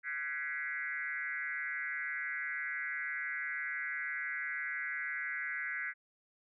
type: tone with frequency modulation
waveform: sine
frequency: 1806 Hz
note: A6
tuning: 45 cents sharp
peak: -35 dBFS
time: 0.03-5.94 s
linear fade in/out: 50 ms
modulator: 146 Hz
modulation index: 2.4
effects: none

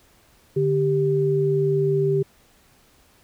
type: tone pair together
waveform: sine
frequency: 146.83 / 392.5 Hz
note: D3 / G4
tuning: 0 / +2 cents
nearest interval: octave + perfect fourth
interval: 1702 cents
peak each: -22 / -19 dBFS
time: 0.56-2.23 s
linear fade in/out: 10 ms
effects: pink hiss -57 dBFS RMS until 3.23 s

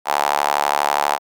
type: tone with high-pass filter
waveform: sawtooth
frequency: 72.3 Hz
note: D2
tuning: 27 cents flat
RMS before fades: -19 dBFS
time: 0.05-1.19 s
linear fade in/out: 50 ms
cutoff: 830 Hz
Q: 3.9
effects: none

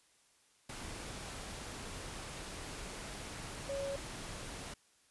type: tone in noise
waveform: sine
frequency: 554 Hz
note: C#5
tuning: 1 cent flat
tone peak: -36 dBFS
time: 3.69-3.96 s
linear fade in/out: 5 ms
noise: pink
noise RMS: -45 dBFS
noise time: 0.69-4.74 s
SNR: +6 dB
effects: white hiss -69 dBFS RMS until 5.1 s + resampled to 24000 Hz

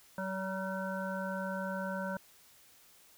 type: harmonic tone with a mistuned harmonic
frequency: 190 Hz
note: F#3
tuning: 46 cents sharp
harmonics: 1 / 3 / 5 / 7 / 8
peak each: -38 / -39 / -42 / -46 / -42 dBFS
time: 0.18-2.17 s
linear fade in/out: 2 ms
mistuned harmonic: 7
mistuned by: +60 cents
effects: white hiss -61 dBFS RMS until 3.17 s

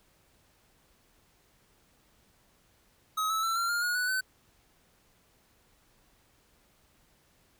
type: tone with pitch steps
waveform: square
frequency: 1272 / 1304.7 / 1338.3 / 1372.8 / 1408.1 / 1444.4 / 1481.5 / 1519.7 Hz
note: D#6 / E6 / E6 / F6 / F6 / F#6 / F#6 / F#6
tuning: +38 / -18 / +26 / -30 / +14 / -42 / +2 / +46 cents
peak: -28 dBFS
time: 3.17-4.21 s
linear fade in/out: 10 ms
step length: 130 ms
effects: pink hiss -66 dBFS RMS until 7.59 s

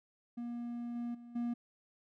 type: tone with level steps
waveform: triangle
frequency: 238.1 Hz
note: A#3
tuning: 37 cents sharp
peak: -36 / -34 / -47 / -31 dBFS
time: 0.37-1.54 s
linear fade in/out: 10 ms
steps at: 0.95 / 1.14 / 1.35 s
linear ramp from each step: 10 ms
effects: none

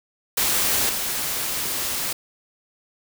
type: noise with level steps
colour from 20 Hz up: white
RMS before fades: -21 / -26 dBFS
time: 0.37-2.13 s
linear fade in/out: 5 ms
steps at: 0.89 s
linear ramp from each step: 5 ms
effects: none

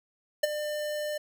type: tone with ADSR envelope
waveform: square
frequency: 599 Hz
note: D5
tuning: 34 cents sharp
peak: -19 dBFS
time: 0.43-1.18 s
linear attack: 8 ms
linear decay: 19 ms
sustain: -12 dB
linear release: 8 ms
effects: none

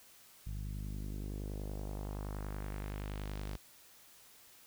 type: tone with low-pass filter sweep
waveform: sawtooth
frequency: 50.6 Hz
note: G#1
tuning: 44 cents flat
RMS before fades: -41 dBFS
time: 0.46-3.57 s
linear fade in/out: 10 ms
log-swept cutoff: 130 to 5700 Hz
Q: 1.3
effects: white hiss -60 dBFS RMS until 4.66 s

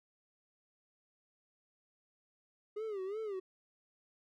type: tone with vibrato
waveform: triangle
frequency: 407.6 Hz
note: G#4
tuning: 32 cents flat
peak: -35 dBFS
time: 2.76-3.4 s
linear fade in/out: 10 ms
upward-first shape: sine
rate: 2.8 Hz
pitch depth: 150 cents each way
effects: none

